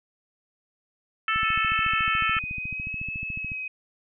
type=harmonic tone; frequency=440 Hz; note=A4; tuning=in tune; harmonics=3 / 4 / 5 / 6 / 7; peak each=-25 / -29 / -31 / -29 / -33 dBFS; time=1.28-2.39 s; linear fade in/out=2 ms
type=click train; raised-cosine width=5 ms; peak=-25 dBFS; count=31; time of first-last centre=1.36-3.518 s; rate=13.9 Hz
type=tone with vibrato; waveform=sine; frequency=2547 Hz; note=D#7; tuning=40 cents sharp; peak=-30 dBFS; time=1.44-3.68 s; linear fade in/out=5 ms; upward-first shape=sine; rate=0.72 Hz; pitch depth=32 cents each way
effects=none